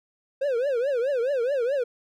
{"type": "tone with vibrato", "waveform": "triangle", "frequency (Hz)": 517, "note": "C5", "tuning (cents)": -21, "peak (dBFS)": -20, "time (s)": [0.41, 1.84], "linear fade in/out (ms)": 10, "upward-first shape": "triangle", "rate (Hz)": 4.7, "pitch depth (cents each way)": 240, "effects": []}